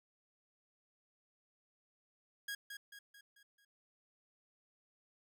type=tone with echo; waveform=sawtooth; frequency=1643 Hz; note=G#6; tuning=19 cents flat; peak=-36 dBFS; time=2.48-2.55 s; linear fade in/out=5 ms; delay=220 ms; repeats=5; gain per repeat=-6 dB; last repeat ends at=3.65 s; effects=none